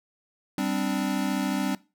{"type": "chord", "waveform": "square", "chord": "G suspended fourth", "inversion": "none", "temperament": "equal with one note detuned", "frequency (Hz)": [196, 259.7, 293.7], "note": ["G3", "C4", "D4"], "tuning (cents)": [0, -13, 0], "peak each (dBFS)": -30, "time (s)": [0.58, 1.75], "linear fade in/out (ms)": 2, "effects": ["noise-tail reverb RT60 0.3 s tail -21 dB re dry"]}